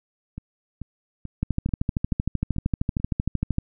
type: two click trains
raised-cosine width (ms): 5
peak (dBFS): -21 / -10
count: 7 / 29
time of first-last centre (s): 0.38-3 / 1.43-3.584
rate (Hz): 2.29 / 13
effects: none